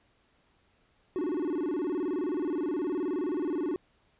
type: tone with vibrato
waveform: triangle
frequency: 329.6 Hz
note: E4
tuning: in tune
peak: -26 dBFS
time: 1.16-3.76 s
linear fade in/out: 0 ms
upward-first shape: square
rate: 19 Hz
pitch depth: 200 cents each way
effects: pink hiss -68 dBFS RMS until 4.19 s + resampled to 8000 Hz